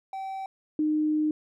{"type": "tone pair in turn", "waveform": ["triangle", "sine"], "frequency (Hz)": [771, 306], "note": ["G5", "D#4"], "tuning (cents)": [-29, -29], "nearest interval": "octave + major third", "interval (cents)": 1600, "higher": "first", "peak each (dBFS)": [-30, -22], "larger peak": "second", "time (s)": [[0.13, 0.46], [0.79, 1.31]], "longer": "second", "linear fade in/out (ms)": 2, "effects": []}